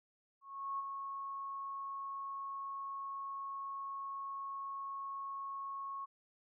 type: tone with ADSR envelope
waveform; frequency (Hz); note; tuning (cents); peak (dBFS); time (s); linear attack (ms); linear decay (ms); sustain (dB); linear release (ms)
sine; 1098; C#6; -17; -35; 0.41-6.06; 380; 24; -5; 20
effects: none